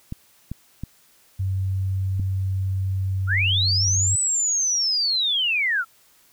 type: clicks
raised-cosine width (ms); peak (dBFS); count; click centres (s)
5; -17; 4; 0.124 / 0.516 / 0.836 / 2.197
type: tone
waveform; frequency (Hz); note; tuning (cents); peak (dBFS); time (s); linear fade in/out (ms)
sine; 95.4; G2; -47; -21; 1.39-4.16; 10
type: linear two-way sweep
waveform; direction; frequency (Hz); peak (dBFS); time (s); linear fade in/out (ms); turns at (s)
sine; up then down; 1296 to 8060 to 1296; -19; 3.27-5.85; 50; 4.18
effects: white hiss -57 dBFS RMS until 6.32 s